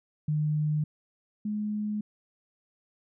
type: tone pair in turn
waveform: sine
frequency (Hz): 151.6 / 210.5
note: D#3 / G#3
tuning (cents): -45 / +24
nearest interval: tritone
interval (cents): 569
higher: second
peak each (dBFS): -24 / -28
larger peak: first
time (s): 0.28-0.84 / 1.45-2.01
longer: neither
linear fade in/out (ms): 5
effects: none